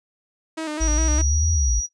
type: tone with vibrato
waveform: sawtooth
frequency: 311.1 Hz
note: D#4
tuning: in tune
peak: -22 dBFS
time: 0.57-1.22 s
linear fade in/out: 10 ms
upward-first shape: square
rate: 4.9 Hz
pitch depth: 47 cents each way
type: tone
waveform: sine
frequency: 5780 Hz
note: F#8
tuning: 41 cents flat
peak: -22 dBFS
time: 0.8-1.87 s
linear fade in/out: 20 ms
type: exponential two-way sweep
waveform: sine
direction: up then down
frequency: 51.91 to 81.5 to 51.91 Hz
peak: -18 dBFS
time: 0.8-1.81 s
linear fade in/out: 20 ms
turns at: 1.52 s
effects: noise-tail reverb RT60 0.1 s tail -17 dB re dry + resampled to 22050 Hz